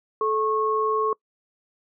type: tone pair together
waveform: sine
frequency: 434.5 / 1093.7 Hz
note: A4 / C#6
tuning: -22 / -24 cents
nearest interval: octave + major third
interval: 1598 cents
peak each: -23 dBFS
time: 0.21-1.13 s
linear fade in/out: 2 ms
effects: noise-tail reverb RT60 0.1 s tail -25 dB re dry